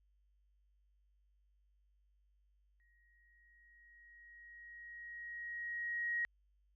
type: tone with exponential growth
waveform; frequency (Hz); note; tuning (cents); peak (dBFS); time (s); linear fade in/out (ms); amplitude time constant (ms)
sine; 1890; A#6; +23; -33; 2.8-6.25; 0; 750
effects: added 50 Hz sine -70 dBFS peak until 6.75 s